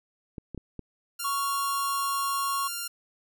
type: clicks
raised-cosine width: 3 ms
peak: -24 dBFS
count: 4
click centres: 0.382 / 0.547 / 0.577 / 0.793 s
type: tone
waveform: 5% pulse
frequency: 1394 Hz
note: F6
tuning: 4 cents flat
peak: -20 dBFS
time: 1.19-2.88 s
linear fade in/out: 10 ms
type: tone with pitch glide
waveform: triangle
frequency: 1111 to 1102.7 Hz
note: C#6 to C#6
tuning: +4 to -9 cents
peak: -25 dBFS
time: 1.24-2.68 s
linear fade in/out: 10 ms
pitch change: -13 cents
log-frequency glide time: 1.39-2.48 s
effects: none